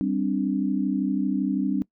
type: chord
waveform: sine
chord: G suspended fourth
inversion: none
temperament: just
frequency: 196 / 261.3 / 294 Hz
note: G3 / C4 / D4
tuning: 0 / -2 / +2 cents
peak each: -26 dBFS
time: 0.01-1.82 s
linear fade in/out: 0 ms
effects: noise-tail reverb RT60 0.1 s tail -22 dB re dry

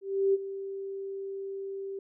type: tone with ADSR envelope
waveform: sine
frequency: 391 Hz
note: G4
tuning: 4 cents flat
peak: -20 dBFS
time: 0.01-1.99 s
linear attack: 330 ms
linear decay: 29 ms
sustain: -14 dB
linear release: 3 ms
effects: none

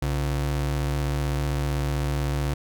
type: ring-modulated tone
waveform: square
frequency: 101.3 Hz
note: G#2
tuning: 43 cents flat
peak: -21 dBFS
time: 0.02-2.54 s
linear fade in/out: 5 ms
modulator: 37.9 Hz
effects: none

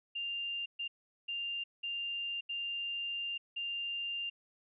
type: tone bursts at uneven times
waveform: sine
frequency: 2794 Hz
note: F7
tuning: in tune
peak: -35 dBFS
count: 6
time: 0.15-0.66 / 0.79-0.88 / 1.28-1.64 / 1.83-2.41 / 2.49-3.38 / 3.56-4.3 s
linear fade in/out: 10 ms
effects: none

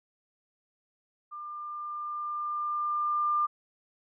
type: tone with level ramp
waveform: sine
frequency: 1197 Hz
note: D6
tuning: 33 cents sharp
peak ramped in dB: -38 to -23 dBFS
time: 1.31-3.47 s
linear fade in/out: 20 ms
effects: none

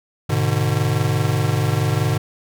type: chord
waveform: square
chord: G# diminished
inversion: none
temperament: just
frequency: 103.83 / 124.59 / 149.51 Hz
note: G#2 / B2 / D3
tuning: 0 / +16 / +31 cents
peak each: -22 / -22 / -22 dBFS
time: 0.29-2.18 s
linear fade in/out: 10 ms
effects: none

